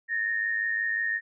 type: tone pair together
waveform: sine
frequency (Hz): 1739.4 / 1845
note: A6 / A#6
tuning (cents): -20 / -18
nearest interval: minor second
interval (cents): 102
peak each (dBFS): -32 / -26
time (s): 0.08-1.21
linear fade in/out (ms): 50
effects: none